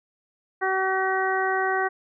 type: harmonic tone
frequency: 380 Hz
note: F#4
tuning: 46 cents sharp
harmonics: 1 / 2 / 3 / 4 / 5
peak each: -27 / -26 / -30 / -28 / -29 dBFS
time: 0.61-1.89 s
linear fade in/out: 20 ms
effects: none